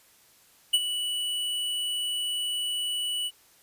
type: tone with ADSR envelope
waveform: square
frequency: 2954 Hz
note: F#7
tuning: 3 cents flat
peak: -17 dBFS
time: 0.73-3.31 s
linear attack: 12 ms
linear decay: 42 ms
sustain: -11 dB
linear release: 46 ms
effects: white hiss -59 dBFS RMS until 3.62 s + resampled to 32000 Hz